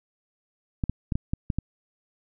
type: clicks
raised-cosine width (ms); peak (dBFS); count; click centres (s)
5; -13; 7; 0.838 / 0.896 / 1.122 / 1.155 / 1.335 / 1.502 / 1.586
effects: none